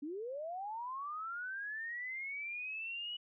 sine linear sweep, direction up, 274 to 2950 Hz, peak -39 dBFS, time 0.02-3.17 s, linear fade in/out 10 ms, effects none

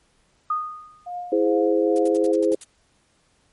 sine tone with exponential decay, 1235 Hz, D#6, 13 cents flat, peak -18 dBFS, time 0.5-1.1 s, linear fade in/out 5 ms, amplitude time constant 130 ms
sine tone with tremolo, 711 Hz, F5, 31 cents sharp, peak -27 dBFS, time 1.06-2.32 s, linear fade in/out 10 ms, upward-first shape triangle, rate 2.4 Hz, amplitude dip 80%
sine chord, E augmented, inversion none, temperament equal with one note detuned, 329.6 / 415.3 / 519 Hz, E4 / G#4 / B#4, 0 / 0 / -14 cents, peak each -21 dBFS, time 1.32-2.55 s, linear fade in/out 5 ms
blue noise bursts, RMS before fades -37 dBFS, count 8, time 1.96-2.636 s, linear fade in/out 0 ms, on 25 ms, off 68 ms
effects pink hiss -63 dBFS RMS until 3.52 s + MP3 48 kbps

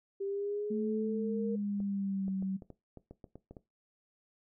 sine linear sweep, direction up, 392 to 466.2 Hz, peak -33 dBFS, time 0.2-1.56 s, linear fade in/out 10 ms
sine tone with pitch glide, 218.5 to 191.32 Hz, A3 to G3, -12 to -42 cents, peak -32 dBFS, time 0.7-2.57 s, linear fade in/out 10 ms, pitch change -230 cents, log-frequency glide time 0.9-2.34 s
clicks, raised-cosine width 2 ms, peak -34 dBFS, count 11, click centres 1.803 / 2.281 / 2.425 / 2.622 / 2.703 / 2.973 / 3.11 / 3.242 / 3.356 / 3.51 / 3.568 s
effects noise-tail reverb RT60 0.2 s tail -17 dB re dry

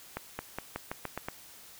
accelerating click train, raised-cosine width 0.5 ms, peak -19 dBFS, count 8, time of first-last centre 0.17-1.285 s, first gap 220 ms, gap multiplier 0.89, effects white hiss -52 dBFS RMS until 1.79 s

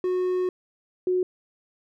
triangle / sine tone pair in turn, 365.6 / 365.6 Hz, F#4 / F#4, -21 / -21 cents, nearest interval unison, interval 0 cents, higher neither, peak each -20 dBFS, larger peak neither, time 0.04-0.49 / 1.07-1.23 s, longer first, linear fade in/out 2 ms, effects none

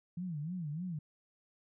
sine tone with vibrato, 164 Hz, E3, 9 cents flat, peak -36 dBFS, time 0.17-0.99 s, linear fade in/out 5 ms, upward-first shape sine, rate 3.3 Hz, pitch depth 210 cents each way, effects none

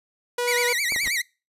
sawtooth tone, 486 Hz, B4, 28 cents flat, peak -19 dBFS, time 0.38-0.73 s, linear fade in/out 5 ms
sawtooth tone with vibrato, 2092 Hz, C7, 1 cent flat, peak -19 dBFS, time 0.47-1.22 s, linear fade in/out 10 ms, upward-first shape sine, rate 9.4 Hz, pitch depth 190 cents each way
clicks, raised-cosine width 1 ms, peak -21 dBFS, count 2, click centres 0.922 / 0.962 s
pink noise with exponential growth, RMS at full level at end -31 dBFS, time 0.97-1.08 s, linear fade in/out 1 ms, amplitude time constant 22 ms
effects noise-tail reverb RT60 0.3 s tail -25 dB re dry + resampled to 32000 Hz

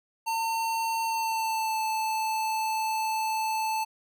square tone with pitch glide, 905 to 878.2 Hz, A5 to A5, +48 to -4 cents, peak -27 dBFS, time 0.26-3.85 s, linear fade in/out 20 ms, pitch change -52 cents, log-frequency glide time 1.05-1.81 s, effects none

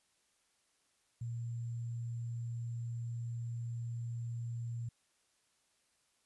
sine tone with sample-and-hold, 117.8 Hz, A#2, 19 cents sharp, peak -37 dBFS, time 1.21-4.89 s, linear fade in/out 5 ms, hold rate 7350 Hz, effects white hiss -75 dBFS RMS until 6.25 s + resampled to 24000 Hz

